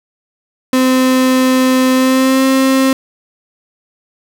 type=tone with pitch glide; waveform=35% pulse; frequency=258.1 to 265.5 Hz; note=C4 to C4; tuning=-23 to +25 cents; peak=-7 dBFS; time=0.73-2.93 s; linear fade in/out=2 ms; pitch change=+48 cents; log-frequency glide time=1.93-2.45 s; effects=none